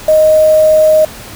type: tone with quantisation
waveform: sine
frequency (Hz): 622.3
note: D#5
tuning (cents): 0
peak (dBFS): -4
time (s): 0.08-1.05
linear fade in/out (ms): 5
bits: 4
effects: pink hiss -30 dBFS RMS until 1.35 s